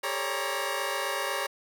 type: tone cluster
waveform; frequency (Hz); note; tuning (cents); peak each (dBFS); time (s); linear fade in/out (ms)
15% pulse; 400.9 / 445.2 / 546 / 574 / 946; G4 / A4 / C#5 / D5 / A#5; +39 / +20 / -26 / -40 / +25; -30 / -34 / -27 / -29 / -28; 0.03-1.47; 10
effects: none